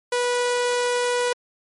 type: tone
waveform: sawtooth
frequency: 489.1 Hz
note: B4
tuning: 17 cents flat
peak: -16 dBFS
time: 0.12-1.33 s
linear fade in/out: 5 ms
effects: MP3 48 kbps